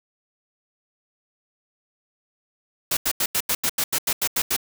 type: noise bursts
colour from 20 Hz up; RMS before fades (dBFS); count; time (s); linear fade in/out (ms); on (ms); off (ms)
white; -22; 12; 2.91-4.565; 5; 60; 85
effects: none